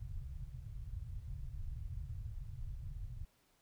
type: low-pass noise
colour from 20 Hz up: pink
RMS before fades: -44 dBFS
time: 0-3.25 s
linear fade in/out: 5 ms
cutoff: 130 Hz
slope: 48 dB/octave
effects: pink hiss -73 dBFS RMS until 3.61 s